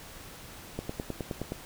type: click train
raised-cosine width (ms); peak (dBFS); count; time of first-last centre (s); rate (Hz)
2; -19; 8; 0.79-1.521; 9.58
effects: pink hiss -47 dBFS RMS until 1.65 s